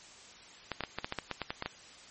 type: clicks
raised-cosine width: 0.3 ms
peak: -17 dBFS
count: 12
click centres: 0.717 / 0.807 / 0.837 / 0.986 / 1.045 / 1.124 / 1.187 / 1.313 / 1.417 / 1.505 / 1.624 / 1.66 s
effects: white hiss -53 dBFS RMS until 2.1 s + MP3 32 kbps